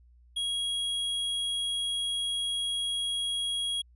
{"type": "tone", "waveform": "square", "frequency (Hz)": 3300, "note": "G#7", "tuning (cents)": -12, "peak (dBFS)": -29, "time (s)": [0.36, 3.82], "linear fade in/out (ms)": 10, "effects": ["added 60 Hz sine -55 dBFS peak until 3.95 s", "resampled to 24000 Hz"]}